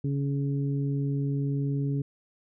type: harmonic tone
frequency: 140.1 Hz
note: C#3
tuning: 19 cents sharp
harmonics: 1 / 2 / 3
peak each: -26 / -32 / -39 dBFS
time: 0.04-2.02 s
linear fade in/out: 5 ms
effects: none